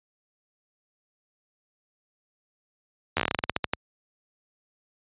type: slowing click train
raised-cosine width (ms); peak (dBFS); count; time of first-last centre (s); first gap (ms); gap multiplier
0.3; -7; 15; 3.17-3.735; 12; 1.17
effects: high-pass 60 Hz 12 dB/octave + resampled to 8000 Hz